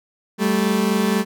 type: tone pair together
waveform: 30% pulse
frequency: 194.46 / 218.6 Hz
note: G3 / A3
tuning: -14 / -11 cents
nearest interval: major second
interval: 203 cents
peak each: -17 dBFS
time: 0.38-1.25 s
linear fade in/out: 50 ms
effects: none